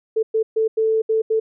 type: tone bursts at uneven times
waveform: sine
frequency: 442 Hz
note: A4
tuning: 8 cents sharp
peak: -15 dBFS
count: 6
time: 0.16-0.23 / 0.34-0.43 / 0.56-0.68 / 0.77-1.02 / 1.09-1.22 / 1.3-1.4 s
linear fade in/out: 10 ms
effects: none